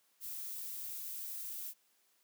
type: noise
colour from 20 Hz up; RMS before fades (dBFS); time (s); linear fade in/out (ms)
violet; -43; 0.2-1.74; 50
effects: white hiss -73 dBFS RMS until 2.23 s + high-pass 200 Hz 12 dB/octave